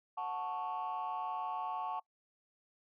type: chord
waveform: sine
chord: F# minor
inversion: none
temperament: equal with one note detuned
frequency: 733.6 / 880 / 1108.7 Hz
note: F#5 / A5 / C#6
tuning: -15 / 0 / 0 cents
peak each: -39 / -38 / -39 dBFS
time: 0.17-2 s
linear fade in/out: 10 ms
effects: noise-tail reverb RT60 0.1 s tail -23 dB re dry + tanh soft clip ceiling -31 dBFS